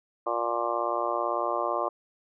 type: harmonic tone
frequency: 117.9 Hz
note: A#2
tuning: 20 cents sharp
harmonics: 3 / 4 / 5 / 6 / 7 / 8 / 9 / 10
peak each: -35 / -36 / -31 / -34 / -36 / -40 / -31 / -34 dBFS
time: 0.26-1.89 s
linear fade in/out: 10 ms
effects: none